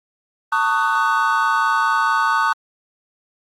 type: chord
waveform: triangle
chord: D# half-diminished seventh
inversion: second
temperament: just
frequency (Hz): 896 / 1120.1 / 1244.5 / 1493.4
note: A5 / C#6 / D#6 / F#6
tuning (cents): +31 / +18 / 0 / +16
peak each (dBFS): -19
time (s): 0.52-2.53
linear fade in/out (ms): 5
effects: Opus 32 kbps